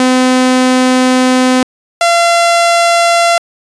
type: tone pair in turn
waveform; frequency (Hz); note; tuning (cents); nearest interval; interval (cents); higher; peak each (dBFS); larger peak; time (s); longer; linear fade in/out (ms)
sawtooth; 255.4 / 683.8; C4 / F5; -42 / -37; octave + perfect fourth; 1705; second; -3; neither; 0-1.63 / 2.01-3.38; first; 2
effects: resampled to 22050 Hz